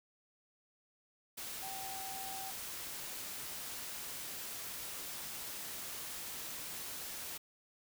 sine tone in noise, 772 Hz, G5, 27 cents flat, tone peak -45 dBFS, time 1.62-2.51 s, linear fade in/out 10 ms, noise white, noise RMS -44 dBFS, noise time 1.37-7.38 s, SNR -4 dB, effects none

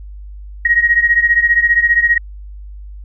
sine beating tone pair, 1883 / 1898 Hz, A#6 / A#6, +17 / +31 cents, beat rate 15 Hz, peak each -11 / -14 dBFS, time 0.65-2.18 s, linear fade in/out 5 ms, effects added 50 Hz sine -29 dBFS peak until 3.04 s

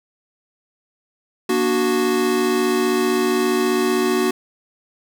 square chord, Bb augmented, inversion none, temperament equal with one note detuned, 238.5 / 293.7 / 370 Hz, Bb3 / D4 / F#4, +40 / 0 / 0 cents, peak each -23 / -25 / -19 dBFS, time 1.49-4.31 s, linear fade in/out 5 ms, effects none

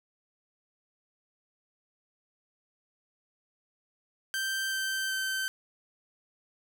sawtooth tone with pitch steps, 1564 / 1555 / 1546 Hz, G6 / G6 / G6, -4 / -14 / -24 cents, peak -26 dBFS, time 4.34-5.48 s, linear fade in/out 0 ms, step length 380 ms, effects none

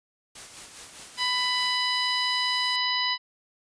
white noise with tremolo, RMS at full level -41 dBFS, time 0.35-1.76 s, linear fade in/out 5 ms, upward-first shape sine, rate 4.9 Hz, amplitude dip 45%
harmonic tone, 995 Hz, B5, 13 cents sharp, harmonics 1 / 2 / 3 / 4 / 5, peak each -30 / -30 / -30 / -30 / -30 dBFS, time 1.17-3.18 s, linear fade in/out 50 ms
blue noise, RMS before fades -40 dBFS, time 1.18-2.76 s, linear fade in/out 0 ms
effects resampled to 22050 Hz

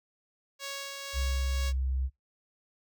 5% pulse tone with tremolo, 554.4 Hz, C#5, in tune, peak -24 dBFS, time 0.59-1.73 s, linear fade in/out 50 ms, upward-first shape sine, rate 2 Hz, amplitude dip 30%
sine tone, 65.41 Hz, C2, in tune, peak -27 dBFS, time 1.13-2.1 s, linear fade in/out 50 ms
effects noise-tail reverb RT60 0.2 s tail -24 dB re dry

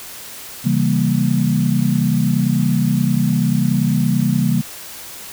sine chord, C# diminished seventh, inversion none, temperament equal with one note detuned, 135.27 / 164.81 / 196 / 233.1 Hz, C#3 / E3 / G3 / Bb3, -42 / 0 / 0 / 0 cents, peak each -19 dBFS, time 0.64-4.62 s, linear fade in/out 20 ms, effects white hiss -34 dBFS RMS until 5.32 s

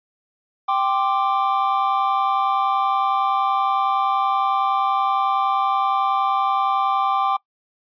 triangle chord, G suspended fourth, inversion none, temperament just, 784 / 1045.3 / 1176 Hz, G5 / C6 / D6, 0 / -2 / +2 cents, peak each -19 / -23 / -19 dBFS, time 0.68-7.37 s, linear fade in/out 10 ms, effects noise-tail reverb RT60 0.1 s tail -22 dB re dry + resampled to 11025 Hz

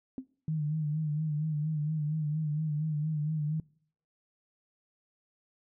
sine tone with exponential decay, 261.6 Hz, C4, in tune, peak -30 dBFS, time 0.18-0.28 s, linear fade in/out 1 ms, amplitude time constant 20 ms
sine tone with vibrato, 152.9 Hz, D#3, 30 cents flat, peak -28 dBFS, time 0.48-3.6 s, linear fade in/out 2 ms, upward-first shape sine, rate 4.3 Hz, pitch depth 58 cents each way
effects noise-tail reverb RT60 0.6 s tail -24 dB re dry

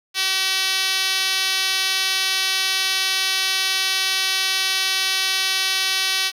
5% pulse tone with band-pass filter, 381.1 Hz, G4, 49 cents flat, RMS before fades -21 dBFS, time 0.14-6.32 s, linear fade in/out 50 ms, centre 5100 Hz, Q 0.77, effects 7-bit

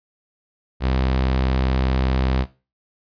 sawtooth tone, 65 Hz, C2, 11 cents flat, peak -14 dBFS, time 0.8-2.46 s, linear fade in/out 50 ms, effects noise-tail reverb RT60 0.3 s tail -17 dB re dry + resampled to 11025 Hz

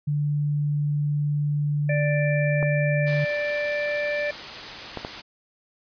sine tone, 146.83 Hz, D3, in tune, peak -21 dBFS, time 0.07-3.25 s, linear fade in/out 10 ms
harmonic tone, 588 Hz, D5, 2 cents sharp, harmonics 1 / 3 / 4, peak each -25 / -30 / -31 dBFS, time 1.89-4.31 s, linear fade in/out 5 ms
clicks, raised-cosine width 1 ms, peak -16 dBFS, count 3, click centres 2.628 / 4.973 / 5.049 s
white noise, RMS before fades -35 dBFS, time 3.06-5.22 s, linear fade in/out 20 ms
effects resampled to 11025 Hz

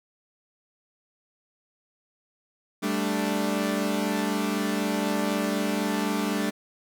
sawtooth chord, G suspended second, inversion none, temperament equal, 196 / 220 / 293.7 Hz, G3 / A3 / D4, 0 / 0 / 0 cents, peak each -25 dBFS, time 2.82-6.51 s, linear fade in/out 20 ms, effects none

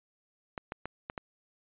clicks, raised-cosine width 0.5 ms, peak -21 dBFS, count 5, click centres 0.578 / 0.721 / 0.856 / 1.099 / 1.178 s, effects resampled to 8000 Hz

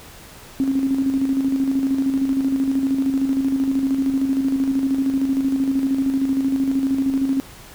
sine tone with tremolo, 269.6 Hz, C#4, 48 cents flat, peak -15 dBFS, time 0.6-7.4 s, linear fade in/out 0 ms, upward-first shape square, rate 13 Hz, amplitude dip 45%, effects pink hiss -42 dBFS RMS until 7.74 s

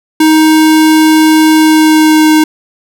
square tone with pitch glide, 313.6 to 310.5 Hz, D#4 to D#4, +14 to -3 cents, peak -4 dBFS, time 0.2-2.44 s, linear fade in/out 5 ms, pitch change -17 cents, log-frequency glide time 1.56-2.32 s, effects none

